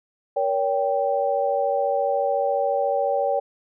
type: chord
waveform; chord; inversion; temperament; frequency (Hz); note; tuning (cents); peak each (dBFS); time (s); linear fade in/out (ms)
sine; G diminished; first; just; 470.4 / 564.5 / 784; Bb4 / Db5 / G5; +16 / +31 / 0; -27 / -22 / -24; 0.36-3.4; 10
effects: none